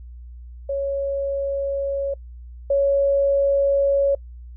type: tone pair in turn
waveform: sine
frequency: 554.4 / 557 Hz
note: C#5 / C#5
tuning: 0 / +8 cents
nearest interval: unison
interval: 8 cents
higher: second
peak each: -21 / -15 dBFS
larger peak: second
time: 0.69-2.14 / 2.7-4.15 s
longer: neither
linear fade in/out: 5 ms
effects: noise-tail reverb RT60 0.1 s tail -26 dB re dry + added 60 Hz sine -36 dBFS peak until 4.56 s